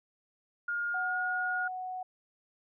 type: tone with pitch glide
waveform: sine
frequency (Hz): 1419 to 1438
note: F6 to F#6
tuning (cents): +27 to -50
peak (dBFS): -30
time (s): 0.68-1.68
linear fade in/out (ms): 5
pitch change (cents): +23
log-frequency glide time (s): 1.01-1.17
type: tone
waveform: sine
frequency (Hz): 740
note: F#5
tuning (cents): 0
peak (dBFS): -35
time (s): 0.94-2.03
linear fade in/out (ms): 5
effects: none